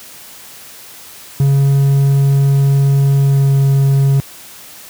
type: tone with pitch glide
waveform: triangle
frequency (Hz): 138.59 to 137.47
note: C#3 to C#3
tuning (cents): 0 to -14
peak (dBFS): -6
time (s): 1.4-4.2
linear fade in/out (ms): 0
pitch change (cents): -14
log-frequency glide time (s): 3.21-3.52
effects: white hiss -36 dBFS RMS until 4.89 s + high-pass 60 Hz 12 dB/octave